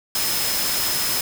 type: tone in noise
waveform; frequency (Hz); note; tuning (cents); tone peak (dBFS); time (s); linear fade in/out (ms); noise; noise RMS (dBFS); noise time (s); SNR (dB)
sine; 5140; E8; -45; -27; 0.15-1.21; 2; white; -23; 0.15-1.21; -7
effects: none